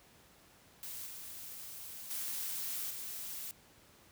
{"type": "noise with level steps", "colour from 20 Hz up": "blue", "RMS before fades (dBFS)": [-44, -47, -39, -43], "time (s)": [0.83, 3.51], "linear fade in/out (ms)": 0, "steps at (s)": [1.06, 2.1, 2.9], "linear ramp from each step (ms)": 10, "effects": ["pink hiss -62 dBFS RMS until 4.11 s", "high-pass 60 Hz 12 dB/octave"]}